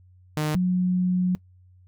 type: tone pair in turn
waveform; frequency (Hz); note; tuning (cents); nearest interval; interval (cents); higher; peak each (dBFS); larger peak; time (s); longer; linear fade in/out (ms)
sawtooth / sine; 152.5 / 181.74; D#3 / F#3; -34 / -31; minor third; 303; second; -19; neither; 0.37-0.55 / 0.55-1.35; second; 0
effects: noise-tail reverb RT60 0.1 s tail -22 dB re dry + added 91 Hz sine -51 dBFS peak until 1.87 s